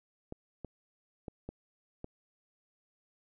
clicks, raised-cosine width 2 ms, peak -27 dBFS, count 5, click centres 0.324 / 0.647 / 1.282 / 1.49 / 2.044 s, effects none

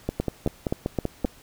two click trains, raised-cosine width 2 ms, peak -10 / -11 dBFS, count 5 / 7, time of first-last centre 0.2-1.25 / 0.09-1.246 s, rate 3.81 / 5.19 Hz, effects pink hiss -52 dBFS RMS until 1.42 s

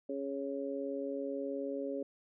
harmonic tone, 138.59 Hz, C#3, in tune, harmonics 2 / 3 / 4, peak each -39 / -40 / -39 dBFS, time 0.09-2.03 s, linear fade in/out 5 ms, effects none

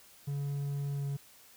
triangle tone with pitch glide, 141.6 to 140.14 Hz, C#3 to C#3, +37 to +19 cents, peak -30 dBFS, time 0.27-1.17 s, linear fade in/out 10 ms, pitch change -18 cents, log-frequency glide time 0.91-1.06 s, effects white hiss -58 dBFS RMS until 1.56 s

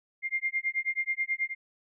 sine tone with tremolo, 2112 Hz, C7, 16 cents sharp, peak -24 dBFS, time 0.22-1.55 s, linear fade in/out 50 ms, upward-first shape sine, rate 9.3 Hz, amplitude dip 100%, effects none

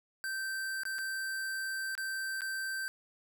square tone with dropouts, 1558 Hz, G6, 11 cents flat, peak -35 dBFS, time 0.24-2.88 s, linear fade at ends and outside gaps 0 ms, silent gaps 0.834-0.853 / 0.984-0.988 / 1.952-1.978 / 2.408-2.418 s, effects none

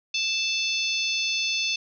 harmonic tone with a mistuned harmonic, 880 Hz, A5, in tune, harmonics 3 / 4 / 5 / 6 / 7, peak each -27 / -29 / -31 / -33 / -34 dBFS, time 0.14-1.76 s, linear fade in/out 5 ms, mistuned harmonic 6, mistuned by -16 cents, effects none

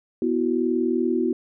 sine chord, B suspended fourth, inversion none, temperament equal, 246.9 / 329.6 / 370 Hz, B3 / E4 / F#4, 0 / 0 / 0 cents, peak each -24 dBFS, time 0.22-1.33 s, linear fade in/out 2 ms, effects none

